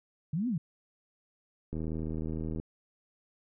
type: linear two-way sweep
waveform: sine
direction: up then down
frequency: 138.59 to 261.6 to 138.59 Hz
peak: -28 dBFS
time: 0.33-0.58 s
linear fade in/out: 5 ms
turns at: 0.48 s
type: click train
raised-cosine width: 3 ms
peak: -24 dBFS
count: 70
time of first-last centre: 1.73-2.599 s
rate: 79.4 Hz
effects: none